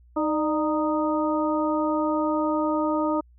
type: harmonic tone with a mistuned harmonic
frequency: 310 Hz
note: D#4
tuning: 6 cents flat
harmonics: 1 / 2 / 3 / 4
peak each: -24 / -27 / -29 / -30 dBFS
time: 0.16-3.21 s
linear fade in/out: 10 ms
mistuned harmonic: 2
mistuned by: -55 cents
effects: added 60 Hz sine -51 dBFS peak until 3.38 s